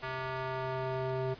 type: tone with band-pass filter sweep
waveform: square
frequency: 130.6 Hz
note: C3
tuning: 3 cents flat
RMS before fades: -35 dBFS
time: 0.02-1.35 s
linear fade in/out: 20 ms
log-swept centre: 1500 to 470 Hz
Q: 1
effects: pink hiss -52 dBFS RMS until 1.39 s + resampled to 11025 Hz